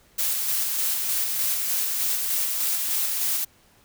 blue noise with tremolo, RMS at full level -24 dBFS, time 0.18-3.45 s, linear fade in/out 10 ms, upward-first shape square, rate 3.3 Hz, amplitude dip 25%, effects pink hiss -58 dBFS RMS until 3.84 s

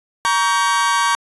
40% pulse chord, G diminished, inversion first, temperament just, 940.8 / 1128.9 / 1568 Hz, Bb5 / Db6 / G6, +16 / +31 / 0 cents, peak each -18 / -17 / -20 dBFS, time 0.25-1.15 s, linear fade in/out 0 ms, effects resampled to 24000 Hz

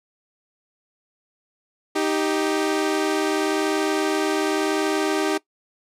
sawtooth tone pair together, 311.1 / 392 Hz, D#4 / G4, 0 / 0 cents, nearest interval major third, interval 400 cents, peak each -19 dBFS, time 1.95-5.38 s, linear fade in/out 10 ms, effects noise-tail reverb RT60 0.1 s tail -20 dB re dry + low-pass 10000 Hz 12 dB/octave

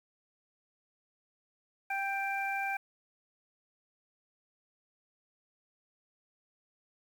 harmonic tone, 787 Hz, G5, 7 cents sharp, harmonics 1 / 2 / 3, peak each -34 / -37 / -36 dBFS, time 1.9-2.77 s, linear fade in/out 5 ms, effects 9-bit

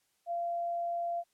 sine tone, 688 Hz, F5, 26 cents flat, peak -31 dBFS, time 0.26-1.24 s, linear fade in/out 50 ms, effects white hiss -75 dBFS RMS until 1.33 s + low-pass 12000 Hz 12 dB/octave

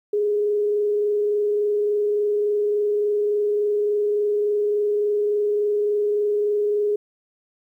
sine tone with frequency modulation, 415.3 Hz, G#4, in tune, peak -18 dBFS, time 0.13-6.96 s, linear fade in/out 5 ms, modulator 23.5 Hz, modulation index 0.23, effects 10-bit

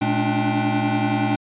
square tone cluster, 116.8 / 213.3 / 286.7 / 297.3 / 786 Hz, A#2 / G#3 / D4 / D4 / G5, +4 / +46 / -42 / +21 / +4 cents, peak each -26 dBFS, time 0.01-1.36 s, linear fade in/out 10 ms, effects resampled to 8000 Hz

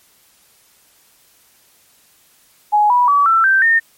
sine tone with pitch steps, 837 / 978.3 / 1143.4 / 1336.4 / 1561.9 / 1825.5 Hz, G#5 / B5 / D6 / E6 / G6 / A#6, +13 / -17 / -47 / +23 / -7 / -37 cents, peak -9 dBFS, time 2.72-3.8 s, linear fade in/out 20 ms, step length 180 ms, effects white hiss -53 dBFS RMS until 3.97 s + MP3 64 kbps

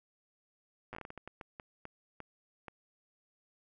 slowing click train, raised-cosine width 0.5 ms, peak -29 dBFS, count 15, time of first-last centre 0.93-2.682 s, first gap 8 ms, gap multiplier 1.37, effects none

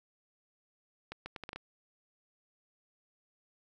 accelerating click train, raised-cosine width 0.3 ms, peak -25 dBFS, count 7, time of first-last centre 1.12-1.56 s, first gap 140 ms, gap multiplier 0.73, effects none

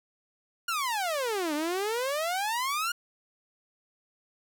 sawtooth exponential two-way sweep, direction down then up, 1441 to 289.4 to 1441 Hz, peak -24 dBFS, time 0.68-2.92 s, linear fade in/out 5 ms, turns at 1.54 s, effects none

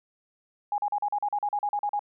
sine tone bursts, 824 Hz, G#5, 14 cents flat, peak -24 dBFS, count 13, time 0.72-1.993 s, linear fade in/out 2 ms, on 61 ms, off 40 ms, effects none

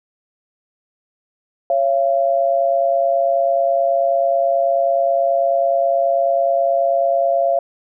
sine tone pair together, 552 / 681.3 Hz, C#5 / F5, -7 / -43 cents, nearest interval major third, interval 364 cents, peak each -18 / -15 dBFS, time 1.7-7.59 s, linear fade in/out 2 ms, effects none

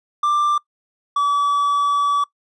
triangle tone pair in turn, 1182 / 1147 Hz, D6 / D6, +11 / -41 cents, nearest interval minor second, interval 52 cents, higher first, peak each -13 dBFS, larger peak neither, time 0.23-0.58 / 1.16-2.24 s, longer second, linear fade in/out 5 ms, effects noise-tail reverb RT60 0.1 s tail -22 dB re dry + resampled to 24000 Hz

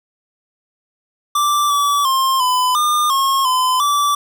square tone with pitch steps, 1173 / 1149 / 1060 / 1006 / 1208 / 1083 / 1019 / 1160 Hz, D6 / D6 / C6 / B5 / D6 / C#6 / C6 / D6, -2 / -38 / +22 / +32 / +48 / -41 / -46 / -22 cents, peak -14 dBFS, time 1.35-4.15 s, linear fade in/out 5 ms, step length 350 ms, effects none

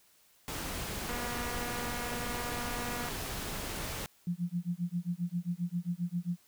pink noise, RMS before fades -38 dBFS, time 0.48-4.06 s, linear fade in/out 0 ms
click train, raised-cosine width 0.5 ms, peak -26 dBFS, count 482, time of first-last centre 1.09-3.086 s, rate 241 Hz
sine tone with tremolo, 174.61 Hz, F3, in tune, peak -28 dBFS, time 4.27-6.37 s, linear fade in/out 2 ms, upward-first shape sine, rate 7.5 Hz, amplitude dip 100%
effects white hiss -65 dBFS RMS until 6.47 s

